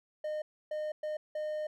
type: tone bursts at uneven times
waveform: triangle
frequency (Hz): 611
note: D#5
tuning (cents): -32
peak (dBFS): -31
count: 4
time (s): 0.24-0.42 / 0.71-0.92 / 1.03-1.17 / 1.35-1.67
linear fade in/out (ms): 5
effects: none